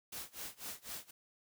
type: noise with tremolo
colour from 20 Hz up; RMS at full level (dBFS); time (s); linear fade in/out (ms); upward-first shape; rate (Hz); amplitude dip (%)
white; -43; 0.12-1.11; 5; sine; 4; 95
effects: none